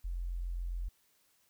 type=tone; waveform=sine; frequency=43.65 Hz; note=F1; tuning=in tune; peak=-34 dBFS; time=0.04-0.89 s; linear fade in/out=10 ms; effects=white hiss -71 dBFS RMS until 1.49 s